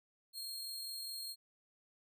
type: tone with amplitude modulation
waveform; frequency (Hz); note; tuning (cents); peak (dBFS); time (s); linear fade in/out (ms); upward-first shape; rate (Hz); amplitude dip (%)
sawtooth; 4240; C8; +22; -38; 0.33-1.36; 50; sine; 44.8; 25
effects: none